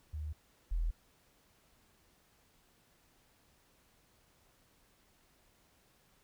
sine tone pair in turn, 76.2 / 40.93 Hz, D#2 / E1, -36 / -12 cents, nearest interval major seventh, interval 1076 cents, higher first, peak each -37 / -30 dBFS, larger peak second, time 0.13-0.33 / 0.71-0.91 s, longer neither, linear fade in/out 10 ms, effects pink hiss -69 dBFS RMS until 6.23 s

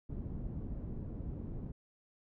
pink low-pass noise, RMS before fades -41 dBFS, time 0.09-1.72 s, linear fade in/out 10 ms, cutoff 250 Hz, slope 12 dB/octave, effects none

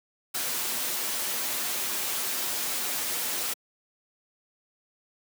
white noise with comb filter, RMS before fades -30 dBFS, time 0.34-3.54 s, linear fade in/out 10 ms, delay 8.2 ms, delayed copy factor +0.5, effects high-pass 200 Hz 12 dB/octave

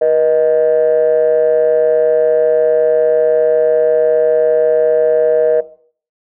triangle ring-modulated tone, 72.7 Hz, D2, 17 cents flat, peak -3 dBFS, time 0.01-5.61 s, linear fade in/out 10 ms, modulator 552 Hz, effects noise-tail reverb RT60 0.5 s tail -18 dB re dry + tanh soft clip ceiling -3 dBFS

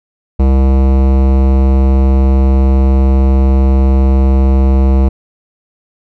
sine tone with hard clipping, 66.4 Hz, C2, 26 cents sharp, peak -8 dBFS, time 0.39-5.09 s, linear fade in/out 10 ms, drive 18 dB, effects none

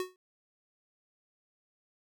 square tone with exponential decay, 368.2 Hz, F#4, 8 cents flat, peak -29 dBFS, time 0-0.16 s, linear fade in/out 1 ms, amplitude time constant 33 ms, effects none

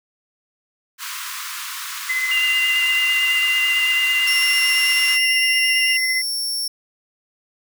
pink high-pass noise, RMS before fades -30 dBFS, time 0.98-5.19 s, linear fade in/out 50 ms, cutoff 1000 Hz, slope 96 dB/octave
sine tone with tremolo, 2039 Hz, C7, 45 cents flat, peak -17 dBFS, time 2.09-6.22 s, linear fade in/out 10 ms, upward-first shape triangle, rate 15 Hz, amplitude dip 45%
sine tone with vibrato, 2794 Hz, F7, in tune, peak -18 dBFS, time 2.31-5.97 s, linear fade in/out 5 ms, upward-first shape square, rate 9 Hz, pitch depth 13 cents each way
sawtooth tone, 5460 Hz, F8, 40 cents flat, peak -19 dBFS, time 4.27-6.68 s, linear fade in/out 5 ms
effects none

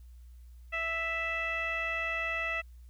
15% pulse tone with low-pass filter, 659.3 Hz, E5, in tune, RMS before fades -33 dBFS, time 0.72-2.62 s, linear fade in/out 20 ms, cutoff 2400 Hz, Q 6.3, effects added 60 Hz sine -48 dBFS peak until 2.89 s + white hiss -72 dBFS RMS until 2.89 s

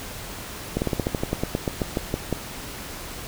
slowing click train, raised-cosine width 2 ms, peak -9 dBFS, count 16, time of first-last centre 0.77-2.327 s, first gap 49 ms, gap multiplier 1.1, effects pink hiss -36 dBFS RMS until 3.27 s

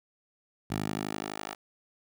10% pulse tone with high-pass filter sweep, 51.91 Hz, G#1, in tune, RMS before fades -35 dBFS, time 0.7-1.55 s, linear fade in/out 10 ms, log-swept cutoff 110 to 690 Hz, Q 0.89, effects none

